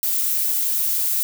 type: noise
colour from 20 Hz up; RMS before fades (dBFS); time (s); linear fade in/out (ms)
violet; -21; 0.03-1.23; 0
effects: none